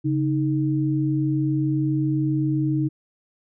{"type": "tone pair together", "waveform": "sine", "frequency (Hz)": [138.59, 311.1], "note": ["C#3", "D#4"], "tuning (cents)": [0, 0], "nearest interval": "octave + major second", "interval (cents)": 1400, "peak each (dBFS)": -22, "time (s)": [0.04, 2.89], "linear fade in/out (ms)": 20, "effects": []}